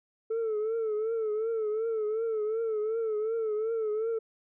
sine tone with vibrato, 440 Hz, A4, in tune, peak -25 dBFS, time 0.3-4.19 s, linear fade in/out 10 ms, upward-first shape triangle, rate 2.7 Hz, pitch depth 88 cents each way, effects tanh soft clip ceiling -26 dBFS

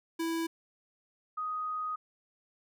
square / sine tone pair in turn, 329.6 / 1248.4 Hz, E4 / D#6, 0 / +5 cents, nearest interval octave + major seventh, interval 2305 cents, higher second, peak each -31 / -32 dBFS, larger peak first, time 0.19-0.47 / 1.37-1.96 s, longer second, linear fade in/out 10 ms, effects none

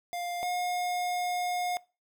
square tone pair in turn, 702 / 716.3 Hz, F5 / F5, +9 / +44 cents, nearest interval unison, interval 35 cents, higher second, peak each -33 / -30 dBFS, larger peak second, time 0.13-0.43 / 0.43-1.77 s, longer second, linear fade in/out 0 ms, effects noise-tail reverb RT60 0.3 s tail -21 dB re dry

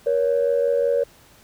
sine tone pair together, 475.6 / 561 Hz, A#4 / C#5, +35 / +21 cents, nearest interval minor third, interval 286 cents, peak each -19 dBFS, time 0.06-1.04 s, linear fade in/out 10 ms, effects tanh soft clip ceiling -11 dBFS + pink hiss -52 dBFS RMS until 1.43 s

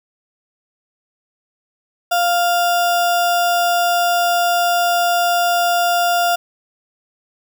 sine tone with sample-and-hold, 698.5 Hz, F5, in tune, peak -13 dBFS, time 2.11-6.36 s, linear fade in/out 10 ms, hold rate 2100 Hz, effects none

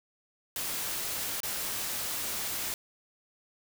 white noise with dropouts, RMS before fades -34 dBFS, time 0.56-2.74 s, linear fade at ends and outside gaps 1 ms, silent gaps 1.404-1.432 s, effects none

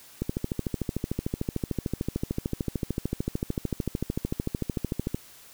click train, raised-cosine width 3 ms, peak -14 dBFS, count 67, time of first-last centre 0.22-5.145 s, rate 13.4 Hz, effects white hiss -51 dBFS RMS until 5.53 s

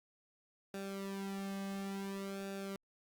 sawtooth tone with flanger, 196 Hz, G3, in tune, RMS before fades -42 dBFS, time 0.74-2.76 s, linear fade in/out 2 ms, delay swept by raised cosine 0.96 to 2.16 ms, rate 0.57 Hz, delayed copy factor -0.8, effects Opus 48 kbps

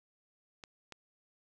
clicks, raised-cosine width 0.2 ms, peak -29 dBFS, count 2, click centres 0.638 / 0.923 s, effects none

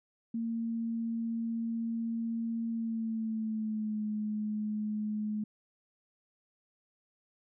sine tone with pitch glide, 229 to 212.4 Hz, A#3 to G#3, -31 to +39 cents, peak -31 dBFS, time 0.34-5.44 s, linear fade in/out 5 ms, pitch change -130 cents, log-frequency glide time 2.7-4.04 s, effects none

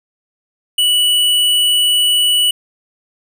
square tone, 2951 Hz, F#7, 5 cents flat, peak -11 dBFS, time 0.78-2.51 s, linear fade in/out 5 ms, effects none

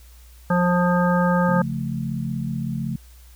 harmonic tone, 177.1 Hz, F3, 24 cents sharp, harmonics 1 / 3 / 5 / 7 / 9, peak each -18 / -23 / -25 / -26 / -28 dBFS, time 0.5-1.62 s, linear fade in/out 5 ms
sine chord, Db augmented, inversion none, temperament equal, 138.59 / 174.61 / 220 Hz, Db3 / F3 / A3, 0 / 0 / 0 cents, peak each -27 / -29 / -28 dBFS, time 1.48-2.96 s, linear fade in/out 5 ms
effects added 60 Hz sine -44 dBFS peak until 3.35 s + white hiss -54 dBFS RMS until 3.35 s

